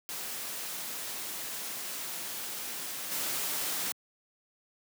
white noise with level steps, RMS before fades -38 / -33 dBFS, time 0.09-3.92 s, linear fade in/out 0 ms, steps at 3.11 s, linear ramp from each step 10 ms, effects high-pass 150 Hz 12 dB/octave

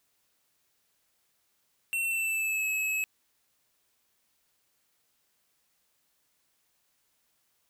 square tone with pitch glide, 2711 to 2578 Hz, E7 to E7, +48 to -39 cents, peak -28 dBFS, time 1.93-3.04 s, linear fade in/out 0 ms, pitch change -87 cents, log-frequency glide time 2.03-2.66 s, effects white hiss -73 dBFS RMS until 7.69 s

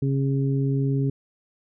harmonic tone, 136.8 Hz, C#3, 23 cents flat, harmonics 1 / 2 / 3, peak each -21 / -27 / -31 dBFS, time 0.02-1.1 s, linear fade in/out 5 ms, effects none

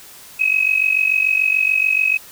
sine tone with amplitude modulation, 2551 Hz, D#7, 43 cents sharp, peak -10 dBFS, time 0.39-2.18 s, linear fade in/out 20 ms, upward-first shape sine, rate 46.9 Hz, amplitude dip 80%, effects white hiss -41 dBFS RMS until 2.31 s

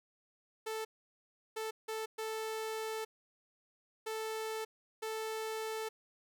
sawtooth tone bursts at uneven times, 440 Hz, A4, in tune, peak -33 dBFS, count 6, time 0.66-0.85 / 1.56-1.71 / 1.88-2.06 / 2.18-3.05 / 4.06-4.65 / 5.02-5.89 s, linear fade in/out 10 ms, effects none

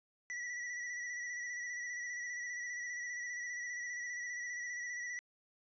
square tone with vibrato, 1947 Hz, B6, 25 cents flat, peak -40 dBFS, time 0.3-5.19 s, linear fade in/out 0 ms, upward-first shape square, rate 15 Hz, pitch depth 27 cents each way, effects resampled to 16000 Hz

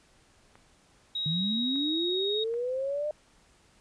clicks, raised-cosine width 0.5 ms, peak -37 dBFS, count 3, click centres 0.555 / 1.758 / 2.54 s
sine tone with pitch glide, 3805 to 3757 Hz, A#7 to A#7, +35 to +13 cents, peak -29 dBFS, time 1.15-2.44 s, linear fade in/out 5 ms, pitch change -22 cents, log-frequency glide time 1.53-2.23 s
sine linear sweep, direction up, 150 to 609 Hz, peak -28 dBFS, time 1.26-3.11 s, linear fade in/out 2 ms
effects pink hiss -62 dBFS RMS until 3.8 s + resampled to 22050 Hz

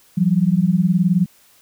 sine beating tone pair, 170 / 189 Hz, F3 / F#3, -46 / +37 cents, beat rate 19 Hz, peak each -16 dBFS, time 0.17-1.26 s, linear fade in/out 10 ms, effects white hiss -53 dBFS RMS until 1.61 s

